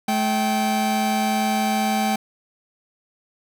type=tone pair together; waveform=45% pulse; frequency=215.1 / 778 Hz; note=A3 / G5; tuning=-39 / -13 cents; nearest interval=octave + minor seventh; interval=2226 cents; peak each=-22 dBFS; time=0.08-2.16 s; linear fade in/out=5 ms; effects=none